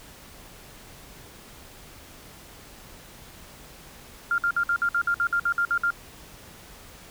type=tone bursts; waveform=sine; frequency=1396.9 Hz; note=F6; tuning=in tune; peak=-20 dBFS; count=13; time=4.31-5.905 s; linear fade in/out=2 ms; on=71 ms; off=56 ms; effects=pink hiss -47 dBFS RMS until 7.1 s